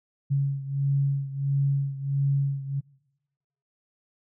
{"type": "beating tone pair", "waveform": "sine", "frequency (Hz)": [138.59, 140.09], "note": ["C#3", "C#3"], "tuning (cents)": [0, 19], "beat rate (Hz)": 1.5, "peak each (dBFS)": [-24, -28], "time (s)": [0.3, 2.81], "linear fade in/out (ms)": 20, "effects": ["noise-tail reverb RT60 1.0 s tail -25 dB re dry"]}